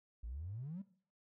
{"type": "exponential sweep", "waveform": "triangle", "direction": "up", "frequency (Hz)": [51.91, 204.6], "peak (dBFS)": -38, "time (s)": [0.23, 0.82], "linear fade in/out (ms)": 10, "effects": ["noise-tail reverb RT60 0.5 s tail -21 dB re dry", "tanh soft clip ceiling -39 dBFS"]}